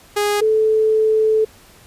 sawtooth / sine tone pair in turn, 412.8 / 436.3 Hz, G#4 / A4, -10 / -15 cents, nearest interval minor second, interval 95 cents, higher second, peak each -12 dBFS, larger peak neither, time 0.16-0.41 / 0.41-1.45 s, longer second, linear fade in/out 10 ms, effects pink hiss -47 dBFS RMS until 1.86 s + resampled to 32000 Hz

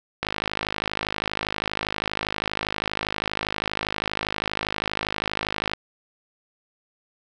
click train, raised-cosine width 0.3 ms, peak -8 dBFS, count 290, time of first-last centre 0.23-5.735 s, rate 52.5 Hz, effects 8-bit

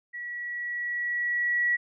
sine tone with level ramp, 1931 Hz, B6, 39 cents flat, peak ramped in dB -34 to -21 dBFS, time 0.13-1.77 s, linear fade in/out 20 ms, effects none

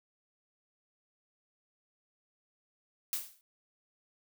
blue noise with exponential decay, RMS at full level -31 dBFS, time 3.13-3.41 s, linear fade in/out 0 ms, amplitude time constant 59 ms, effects none

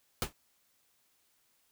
pink noise with exponential decay, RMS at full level -27 dBFS, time 0.22-0.33 s, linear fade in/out 0 ms, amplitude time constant 22 ms, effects white hiss -72 dBFS RMS until 1.71 s

